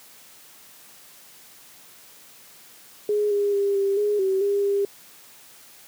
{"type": "tone with pitch steps", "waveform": "sine", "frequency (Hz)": [417, 406.8, 400.4, 394.8, 415, 382.8, 402.8, 400.5], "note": ["G#4", "G#4", "G4", "G4", "G#4", "G4", "G4", "G4"], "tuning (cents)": [7, -36, 37, 12, -1, -41, 47, 37], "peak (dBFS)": -19, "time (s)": [3.09, 4.85], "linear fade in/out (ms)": 2, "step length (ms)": 220, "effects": ["white hiss -49 dBFS RMS until 5.87 s", "high-pass 100 Hz 12 dB/octave"]}